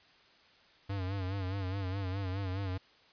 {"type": "tone with vibrato", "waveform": "square", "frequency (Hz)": 95.6, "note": "G2", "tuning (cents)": -43, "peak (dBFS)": -34, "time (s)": [0.89, 2.78], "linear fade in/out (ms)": 10, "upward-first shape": "sine", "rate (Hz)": 4.8, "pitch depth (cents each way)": 79, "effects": ["white hiss -62 dBFS RMS until 3.12 s", "resampled to 11025 Hz"]}